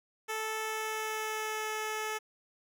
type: tone with pitch glide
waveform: 10% pulse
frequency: 438.1 to 432.6 Hz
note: A4 to A4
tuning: -7 to -29 cents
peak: -25 dBFS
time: 0.28-2.19 s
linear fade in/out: 20 ms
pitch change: -22 cents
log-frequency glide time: 0.61-1.69 s
effects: none